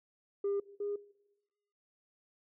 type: tone pair in turn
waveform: sine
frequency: 400.9 / 408.4 Hz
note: G4 / G#4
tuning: +39 / -29 cents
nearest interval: unison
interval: 32 cents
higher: second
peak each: -28 / -33 dBFS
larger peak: first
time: 0.44-0.6 / 0.8-0.96 s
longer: neither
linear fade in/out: 5 ms
effects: noise-tail reverb RT60 1.0 s tail -21 dB re dry + tanh soft clip ceiling -28 dBFS